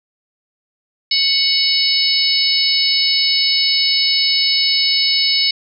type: harmonic tone with a mistuned harmonic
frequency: 738 Hz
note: F#5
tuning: 5 cents flat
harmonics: 3 / 4 / 5 / 6 / 7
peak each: -22 / -23 / -19 / -17 / -18 dBFS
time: 1.11-5.51 s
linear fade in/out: 5 ms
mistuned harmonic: 5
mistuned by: +68 cents
effects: none